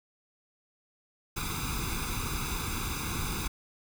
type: noise with comb filter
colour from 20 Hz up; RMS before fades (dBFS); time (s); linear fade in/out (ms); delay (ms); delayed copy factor
pink; -33; 1.36-3.48; 10; 0.81; +1
effects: none